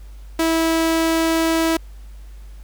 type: tone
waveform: sawtooth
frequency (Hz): 326.3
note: E4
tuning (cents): -18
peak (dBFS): -12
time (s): 0.39-1.77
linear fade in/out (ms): 5
effects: added 50 Hz sine -35 dBFS peak until 2.63 s + pink hiss -54 dBFS RMS until 2.63 s